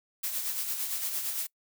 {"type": "noise with tremolo", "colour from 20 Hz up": "blue", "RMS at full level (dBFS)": -31, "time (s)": [0.23, 1.47], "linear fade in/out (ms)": 10, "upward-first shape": "sine", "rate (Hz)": 8.8, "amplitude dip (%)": 45, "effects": ["noise-tail reverb RT60 0.1 s tail -24 dB re dry"]}